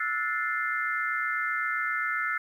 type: chord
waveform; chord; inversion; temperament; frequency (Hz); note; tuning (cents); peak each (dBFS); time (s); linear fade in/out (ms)
sine; F# half-diminished seventh; third; equal with one note detuned; 1318.5 / 1446.2 / 1760 / 2093; E6 / F#6 / A6 / C7; 0 / -40 / 0 / 0; -32; 0-2.38; 5
effects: 10-bit